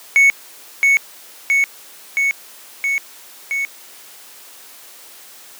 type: tone with echo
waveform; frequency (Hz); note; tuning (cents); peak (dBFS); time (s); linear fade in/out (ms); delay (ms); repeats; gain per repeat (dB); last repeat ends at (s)
triangle; 2214; C#7; -3; -6; 0.16-0.3; 0; 670; 5; -2; 3.65
effects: white hiss -41 dBFS RMS until 5.59 s + high-pass 300 Hz 12 dB/octave